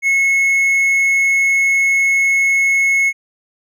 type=tone with hard clipping; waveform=triangle; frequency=2184 Hz; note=C#7; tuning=26 cents flat; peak=-12 dBFS; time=0.02-3.13 s; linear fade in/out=50 ms; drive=6 dB; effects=none